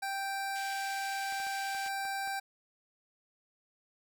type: tone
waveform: 25% pulse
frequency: 784 Hz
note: G5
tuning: in tune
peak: -30 dBFS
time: 0.02-2.4 s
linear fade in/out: 10 ms
type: band-pass noise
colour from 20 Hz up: pink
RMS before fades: -49 dBFS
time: 0.55-1.89 s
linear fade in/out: 10 ms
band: 1900 to 7600 Hz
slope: 48 dB/octave
type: clicks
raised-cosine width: 0.5 ms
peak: -35 dBFS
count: 7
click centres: 1.324 / 1.401 / 1.468 / 1.749 / 1.863 / 2.053 / 2.275 s
effects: none